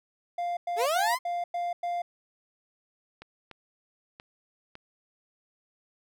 triangle tone bursts, 698.5 Hz, F5, in tune, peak -26 dBFS, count 6, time 0.38-2.02 s, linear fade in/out 5 ms, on 190 ms, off 100 ms
30% pulse linear sweep, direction up, 400 to 1063 Hz, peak -22 dBFS, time 0.76-1.19 s, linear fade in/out 50 ms
clicks, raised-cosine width 0.3 ms, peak -28 dBFS, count 4, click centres 3.22 / 3.513 / 4.199 / 4.754 s
effects none

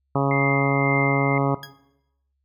harmonic tone, 138.59 Hz, C#3, in tune, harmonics 1 / 2 / 3 / 4 / 5 / 6 / 7 / 8 / 9, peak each -22 / -25 / -27 / -28 / -29 / -30 / -30 / -31 / -32 dBFS, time 0.15-1.55 s, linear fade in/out 5 ms
sine tone with tremolo, 2097 Hz, C7, 3 cents sharp, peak -23 dBFS, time 0.31-1.38 s, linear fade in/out 2 ms, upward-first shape sine, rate 1.9 Hz, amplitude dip 45%
20% pulse tone with exponential decay, 1650 Hz, G#6, 12 cents flat, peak -26 dBFS, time 1.63-1.73 s, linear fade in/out 2 ms, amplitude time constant 20 ms
effects noise-tail reverb RT60 0.8 s tail -17 dB re dry + added 68 Hz sine -70 dBFS peak until 2.44 s

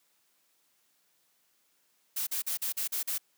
blue noise bursts, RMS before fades -32 dBFS, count 7, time 2.16-3.182 s, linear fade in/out 10 ms, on 110 ms, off 42 ms, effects white hiss -71 dBFS RMS until 3.37 s + high-pass 150 Hz 12 dB/octave

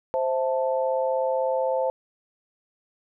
sine chord, A minor, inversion first, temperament equal, 523.3 / 659.3 / 880 Hz, C5 / E5 / A5, 0 / 0 / 0 cents, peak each -23 / -29 / -29 dBFS, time 0.14-1.9 s, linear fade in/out 0 ms, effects none

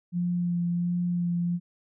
sine tone with vibrato, 174.61 Hz, F3, in tune, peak -24 dBFS, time 0.12-1.6 s, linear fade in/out 50 ms, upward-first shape sine, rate 1.4 Hz, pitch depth 15 cents each way, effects none

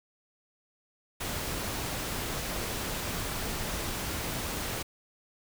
pink noise, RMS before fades -34 dBFS, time 1.2-4.83 s, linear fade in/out 10 ms, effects none

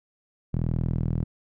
sawtooth tone with band-pass filter, 40.82 Hz, E1, 16 cents flat, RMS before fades -26 dBFS, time 0.53-1.24 s, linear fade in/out 10 ms, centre 140 Hz, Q 1.7, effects none

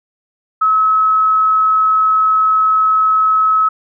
sine tone, 1288 Hz, E6, 41 cents flat, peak -9 dBFS, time 0.61-3.69 s, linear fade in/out 10 ms, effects none

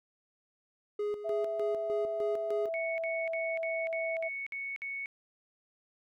triangle tone with tremolo, 415.3 Hz, G#4, in tune, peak -28 dBFS, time 0.99-2.69 s, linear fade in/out 5 ms, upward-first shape square, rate 3.3 Hz, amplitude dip 65%
sine tone with pitch glide, 659.3 to 655.5 Hz, E5 to E5, 0 to -10 cents, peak -32 dBFS, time 1.24-4.29 s, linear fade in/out 20 ms, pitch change -10 cents, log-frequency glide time 2.4-3.72 s
sine tone bursts, 2217 Hz, C#7, in tune, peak -35 dBFS, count 8, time 2.74-5.059 s, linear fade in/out 0 ms, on 240 ms, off 57 ms
effects none

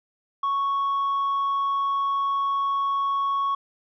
sine tone with tanh clipping, 1108.7 Hz, C#6, in tune, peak -22 dBFS, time 0.43-3.55 s, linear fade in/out 5 ms, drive 1 dB, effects none

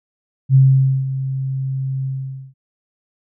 sine tone with ADSR envelope, 133.5 Hz, C3, 35 cents sharp, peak -6 dBFS, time 0.49-2.54 s, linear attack 60 ms, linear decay 500 ms, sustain -13 dB, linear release 490 ms, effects none

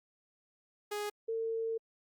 sawtooth / sine tone pair in turn, 415.3 / 451.9 Hz, G#4 / A4, 0 / +46 cents, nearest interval minor second, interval 146 cents, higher second, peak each -31 / -32 dBFS, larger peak first, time 0.91-1.1 / 1.28-1.78 s, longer second, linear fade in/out 10 ms, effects Opus 48 kbps

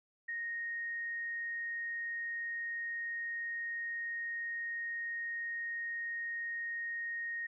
sine tone, 1863 Hz, A#6, 2 cents flat, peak -36 dBFS, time 0.28-7.47 s, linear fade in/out 10 ms, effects none

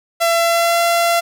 sawtooth tone with pitch glide, 674 to 682.6 Hz, E5 to F5, +38 to -40 cents, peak -9 dBFS, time 0.2-1.21 s, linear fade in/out 20 ms, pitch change +22 cents, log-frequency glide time 0.39-0.8 s, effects none

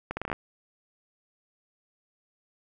accelerating click train, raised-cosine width 0.5 ms, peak -16 dBFS, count 8, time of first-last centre 0.11-0.329 s, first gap 60 ms, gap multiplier 0.77, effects none

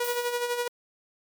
sawtooth tone with tremolo, 483.4 Hz, B4, 37 cents flat, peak -21 dBFS, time 0-0.68 s, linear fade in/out 5 ms, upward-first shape sine, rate 12 Hz, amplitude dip 55%
blue noise with exponential decay, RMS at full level -34 dBFS, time 0.04-0.69 s, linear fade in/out 5 ms, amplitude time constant 140 ms
effects none

